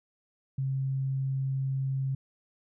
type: tone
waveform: sine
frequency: 134.3 Hz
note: C3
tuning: 46 cents sharp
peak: -27 dBFS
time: 0.58-2.15 s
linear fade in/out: 5 ms
effects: none